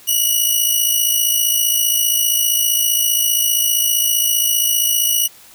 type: tone with amplitude modulation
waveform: 5% pulse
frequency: 2920 Hz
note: F#7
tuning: 24 cents flat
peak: -3 dBFS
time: 0.07-5.28 s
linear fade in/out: 20 ms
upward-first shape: sine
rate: 55.2 Hz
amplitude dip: 50%
effects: white hiss -44 dBFS RMS until 5.54 s